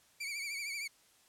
sawtooth tone with vibrato, 2283 Hz, D7, 50 cents flat, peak -34 dBFS, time 0.2-0.88 s, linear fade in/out 10 ms, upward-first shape triangle, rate 13 Hz, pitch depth 90 cents each way, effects white hiss -66 dBFS RMS until 1.28 s + low-pass 11000 Hz 12 dB/octave

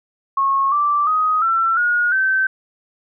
sine tone with pitch steps, 1092 / 1170.4 / 1254.4 / 1344.4 / 1440.9 / 1544.3 Hz, C#6 / D6 / D#6 / E6 / F#6 / G6, -26 / -6 / +14 / +34 / -46 / -26 cents, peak -14 dBFS, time 0.37-2.47 s, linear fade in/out 5 ms, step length 350 ms, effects none

